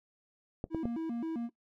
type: clicks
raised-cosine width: 2 ms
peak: -22 dBFS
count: 3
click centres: 0.641 / 0.747 / 0.855 s
type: tone with vibrato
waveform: triangle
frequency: 276 Hz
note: C#4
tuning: 7 cents flat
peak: -31 dBFS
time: 0.7-1.5 s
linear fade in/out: 50 ms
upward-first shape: square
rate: 3.8 Hz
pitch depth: 280 cents each way
effects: noise-tail reverb RT60 0.1 s tail -19 dB re dry